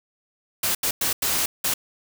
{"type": "noise bursts at uneven times", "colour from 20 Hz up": "white", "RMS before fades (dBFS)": -23, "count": 5, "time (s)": [[0.63, 0.75], [0.83, 0.91], [1.01, 1.13], [1.22, 1.46], [1.64, 1.74]], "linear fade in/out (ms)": 5, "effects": []}